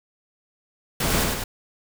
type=noise with echo; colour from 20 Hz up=pink; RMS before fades=-23 dBFS; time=1-1.24 s; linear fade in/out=5 ms; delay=100 ms; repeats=2; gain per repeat=-3 dB; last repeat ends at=1.44 s; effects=none